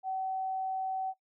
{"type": "tone", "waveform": "sine", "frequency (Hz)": 760, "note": "F#5", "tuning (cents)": 46, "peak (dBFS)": -31, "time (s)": [0.03, 1.14], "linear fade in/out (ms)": 50, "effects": ["noise-tail reverb RT60 0.1 s tail -19 dB re dry"]}